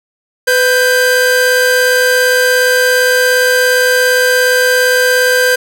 45% pulse tone pair together, 500 / 1577.3 Hz, B4 / G6, +21 / +10 cents, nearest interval octave + minor sixth, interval 1989 cents, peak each -11 dBFS, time 0.47-5.56 s, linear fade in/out 10 ms, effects none

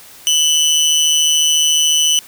25% pulse tone with amplitude modulation, 3000 Hz, F#7, 23 cents sharp, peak -5 dBFS, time 0.27-2.19 s, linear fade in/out 0 ms, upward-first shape sine, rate 154 Hz, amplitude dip 55%, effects white hiss -40 dBFS RMS until 2.27 s

